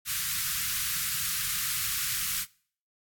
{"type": "band-stop noise", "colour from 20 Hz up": "white", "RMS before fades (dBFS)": -30, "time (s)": [0.05, 2.46], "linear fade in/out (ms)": 50, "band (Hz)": [180, 1200], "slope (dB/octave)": 48, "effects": ["noise-tail reverb RT60 0.5 s tail -23 dB re dry", "AAC 64 kbps"]}